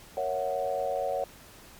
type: chord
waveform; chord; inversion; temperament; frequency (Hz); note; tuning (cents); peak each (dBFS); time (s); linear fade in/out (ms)
sine; F# dominant seventh; first; equal; 466.2 / 554.4 / 659.3 / 740; A#4 / C#5 / E5 / F#5; 0 / 0 / 0 / 0; -36 / -30 / -35 / -32; 0.17-1.24; 2
effects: pink hiss -51 dBFS RMS until 1.79 s + MP3 96 kbps